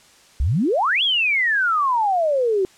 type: exponential two-way sweep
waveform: sine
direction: up then down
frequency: 57 to 3437 to 365.9 Hz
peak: -16 dBFS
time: 0.4-2.65 s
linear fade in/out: 0 ms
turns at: 1.03 s
effects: white hiss -51 dBFS RMS until 2.77 s + low-pass 8000 Hz 12 dB/octave